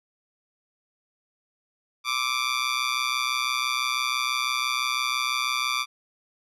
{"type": "tone with amplitude modulation", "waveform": "15% pulse", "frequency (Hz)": 1174.7, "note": "D6", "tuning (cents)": 0, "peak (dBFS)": -14, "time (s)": [2.04, 5.86], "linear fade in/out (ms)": 50, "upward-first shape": "sine", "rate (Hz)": 126, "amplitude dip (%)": 80, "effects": ["low-pass 9000 Hz 12 dB/octave"]}